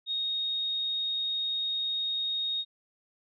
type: tone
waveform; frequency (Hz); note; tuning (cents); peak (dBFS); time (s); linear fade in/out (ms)
sine; 3729; A#7; 0; -28; 0.06-2.65; 50
effects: none